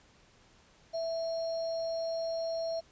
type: tone with sample-and-hold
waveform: sine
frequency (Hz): 659.3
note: E5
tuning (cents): 0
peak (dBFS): -31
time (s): 0.93-2.81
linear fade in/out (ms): 20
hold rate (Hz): 4900
effects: pink hiss -62 dBFS RMS until 2.91 s + resampled to 16000 Hz